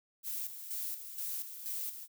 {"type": "noise with tremolo", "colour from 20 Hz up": "violet", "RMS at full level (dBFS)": -38, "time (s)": [0.23, 2.08], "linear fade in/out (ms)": 50, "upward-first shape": "square", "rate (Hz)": 2.1, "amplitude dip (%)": 60, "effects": []}